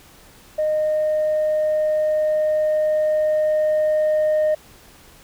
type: tone with level ramp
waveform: sine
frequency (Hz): 615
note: D#5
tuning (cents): -20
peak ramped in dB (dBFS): -16 to -13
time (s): 0.58-4.55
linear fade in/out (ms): 10
effects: tanh soft clip ceiling -14 dBFS + pink hiss -48 dBFS RMS until 5.23 s